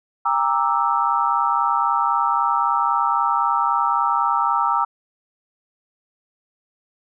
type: chord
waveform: sine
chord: E half-diminished seventh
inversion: first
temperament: equal with one note detuned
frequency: 802.3 / 932.3 / 1174.7 / 1318.5 Hz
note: G5 / Bb5 / D6 / E6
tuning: +40 / 0 / 0 / 0 cents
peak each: -24 / -21 / -23 / -21 dBFS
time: 0.25-4.85 s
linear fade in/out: 10 ms
effects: none